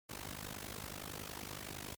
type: noise with amplitude modulation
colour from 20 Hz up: pink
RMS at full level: -41 dBFS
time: 0.09-1.95 s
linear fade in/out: 10 ms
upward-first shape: sine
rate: 50.8 Hz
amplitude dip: 95%
effects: high-pass 60 Hz 12 dB/octave + MP3 96 kbps